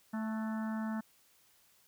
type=harmonic tone with a mistuned harmonic; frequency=220 Hz; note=A3; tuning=in tune; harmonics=1 / 3 / 4 / 5 / 6 / 7 / 8; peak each=-34 / -48 / -47 / -51 / -51 / -51 / -52 dBFS; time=0.13-1.01 s; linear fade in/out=10 ms; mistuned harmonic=7; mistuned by=-45 cents; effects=white hiss -67 dBFS RMS until 1.87 s